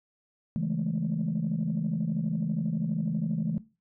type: chord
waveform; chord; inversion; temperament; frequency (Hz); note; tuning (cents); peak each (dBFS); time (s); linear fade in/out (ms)
sine; A major seventh; first; equal; 138.59 / 164.81 / 207.7 / 220; C#3 / E3 / G#3 / A3; 0 / 0 / 0 / 0; -35 / -29 / -32 / -32; 0.56-3.58; 0
effects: noise-tail reverb RT60 0.3 s tail -18 dB re dry + tanh soft clip ceiling -20 dBFS